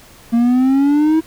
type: exponential sweep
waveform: triangle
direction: up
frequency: 230 to 323.5 Hz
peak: -8 dBFS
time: 0.32-1.21 s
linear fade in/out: 20 ms
effects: pink hiss -43 dBFS RMS until 1.26 s